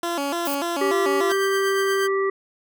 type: tone with vibrato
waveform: 15% pulse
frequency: 310.4 Hz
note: D#4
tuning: 4 cents flat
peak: -17 dBFS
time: 0.03-1.32 s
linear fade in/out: 2 ms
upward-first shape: square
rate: 3.4 Hz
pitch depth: 170 cents each way
type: noise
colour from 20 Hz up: violet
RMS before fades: -30 dBFS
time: 0.45-0.55 s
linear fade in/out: 5 ms
type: harmonic tone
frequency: 389.9 Hz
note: G4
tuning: 9 cents flat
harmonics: 1 / 3 / 5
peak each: -20 / -27 / -30 dBFS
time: 0.81-2.3 s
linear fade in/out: 5 ms
type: tone with tremolo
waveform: sawtooth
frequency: 1571 Hz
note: G6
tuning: 3 cents sharp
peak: -21 dBFS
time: 1.29-2.08 s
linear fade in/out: 20 ms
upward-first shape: triangle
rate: 8.4 Hz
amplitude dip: 50%
effects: none